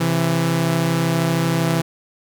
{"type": "tone pair together", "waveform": "sawtooth", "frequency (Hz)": [133.21, 166], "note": ["C3", "E3"], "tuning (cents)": [31, 12], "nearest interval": "major third", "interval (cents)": 381, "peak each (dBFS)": [-18, -14], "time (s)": [0, 1.82], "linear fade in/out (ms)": 10, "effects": []}